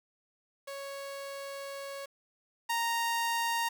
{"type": "tone pair in turn", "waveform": "sawtooth", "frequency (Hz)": [554.4, 929.4], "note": ["C#5", "A#5"], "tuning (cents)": [0, -5], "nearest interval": "major sixth", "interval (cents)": 895, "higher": "second", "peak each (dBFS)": [-35, -25], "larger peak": "second", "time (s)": [[0.67, 2.06], [2.69, 3.69]], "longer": "first", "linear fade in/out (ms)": 10, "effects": ["9-bit"]}